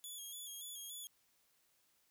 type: tone with vibrato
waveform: 10% pulse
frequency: 3348 Hz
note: G#7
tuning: 13 cents sharp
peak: -39 dBFS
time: 0.04-1.07 s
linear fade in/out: 0 ms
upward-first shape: square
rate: 3.5 Hz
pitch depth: 45 cents each way
effects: white hiss -75 dBFS RMS until 2.1 s